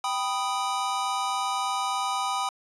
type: chord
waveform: square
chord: G augmented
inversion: none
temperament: equal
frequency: 784 / 987.8 / 1244.5 Hz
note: G5 / B5 / D#6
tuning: 0 / 0 / 0 cents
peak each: -31 dBFS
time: 0.04-2.49 s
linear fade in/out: 2 ms
effects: resampled to 24000 Hz